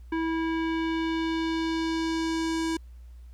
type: tone with low-pass filter sweep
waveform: square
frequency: 325.8 Hz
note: E4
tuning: 20 cents flat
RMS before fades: -28 dBFS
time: 0.12-2.77 s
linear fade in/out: 5 ms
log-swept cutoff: 1900 to 7900 Hz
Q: 1.3
effects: added 60 Hz sine -43 dBFS peak until 3.33 s + pink hiss -68 dBFS RMS until 3.33 s